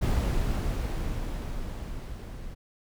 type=noise with level ramp; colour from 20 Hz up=brown; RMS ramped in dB=-24 to -40 dBFS; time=0.01-2.55 s; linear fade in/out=20 ms; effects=none